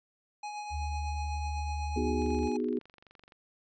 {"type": "tone with tremolo", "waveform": "square", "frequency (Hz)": 835, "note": "G#5", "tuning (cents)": 9, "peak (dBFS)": -36, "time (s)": [0.43, 2.57], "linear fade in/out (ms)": 5, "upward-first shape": "triangle", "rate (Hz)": 8, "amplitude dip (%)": 40}
{"type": "tone", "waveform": "sine", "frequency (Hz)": 74.2, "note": "D2", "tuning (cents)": 18, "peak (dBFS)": -32, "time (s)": [0.7, 2.5], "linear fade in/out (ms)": 50}
{"type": "chord", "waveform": "sine", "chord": "G# minor seventh", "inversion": "first", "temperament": "equal", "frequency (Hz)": [246.9, 311.1, 370, 415.3], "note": ["B3", "D#4", "F#4", "G#4"], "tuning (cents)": [0, 0, 0, 0], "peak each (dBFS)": [-32, -36, -35, -34], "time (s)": [1.96, 2.79], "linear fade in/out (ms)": 5}
{"type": "click train", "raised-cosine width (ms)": 0.3, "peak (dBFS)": -39, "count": 27, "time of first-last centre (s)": [2.22, 3.322], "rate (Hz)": 23.6}
{"effects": ["resampled to 16000 Hz"]}